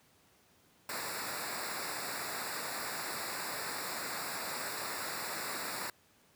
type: noise with comb filter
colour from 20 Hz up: pink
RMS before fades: -39 dBFS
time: 0.89-5.9 s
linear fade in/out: 2 ms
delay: 0.32 ms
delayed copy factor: -0.9
effects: pink hiss -66 dBFS RMS until 6.35 s + high-pass 100 Hz 12 dB/octave